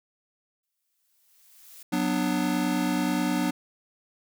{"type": "noise with exponential growth", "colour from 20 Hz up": "blue", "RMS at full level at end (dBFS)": -45, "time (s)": [0.63, 1.83], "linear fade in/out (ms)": 5, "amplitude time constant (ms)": 260}
{"type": "chord", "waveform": "square", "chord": "B minor", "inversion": "second", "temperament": "just", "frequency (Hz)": [185.21, 246.9, 296.3], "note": ["F#3", "B3", "D4"], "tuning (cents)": [2, 0, 15], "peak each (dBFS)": [-30, -29, -28], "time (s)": [1.92, 3.51], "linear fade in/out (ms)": 10}
{"effects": []}